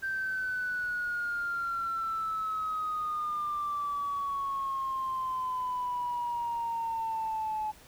sine exponential sweep, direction down, 1569 to 854 Hz, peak -29 dBFS, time 0.02-7.72 s, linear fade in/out 20 ms, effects tanh soft clip ceiling -25 dBFS + pink hiss -55 dBFS RMS until 7.87 s

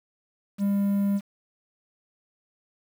triangle tone with quantisation, 200.2 Hz, G3, 37 cents sharp, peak -19 dBFS, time 0.58-1.21 s, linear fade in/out 50 ms, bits 8, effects none

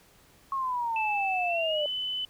sine exponential sweep, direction down, 1100 to 587.3 Hz, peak -27 dBFS, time 0.52-1.86 s, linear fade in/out 2 ms
sine tone with pitch glide, 2637 to 3012 Hz, E7 to F#7, 0 to +30 cents, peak -29 dBFS, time 0.96-2.25 s, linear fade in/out 2 ms, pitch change +230 cents, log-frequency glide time 1.47-1.87 s
effects pink hiss -59 dBFS RMS until 2.29 s

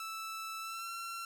sawtooth tone with pitch glide, 1318.5 to 1358.7 Hz, E6 to F6, 0 to -48 cents, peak -36 dBFS, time 0-1.25 s, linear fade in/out 2 ms, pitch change +52 cents, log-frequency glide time 0.6-0.9 s, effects none

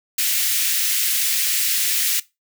white high-pass noise, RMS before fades -20 dBFS, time 0.18-2.2 s, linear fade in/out 5 ms, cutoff 1900 Hz, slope 24 dB/octave, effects noise-tail reverb RT60 0.2 s tail -18 dB re dry

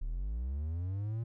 triangle linear sweep, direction up, 33.08 to 117.4 Hz, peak -31 dBFS, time 0.01-1.24 s, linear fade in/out 10 ms, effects none

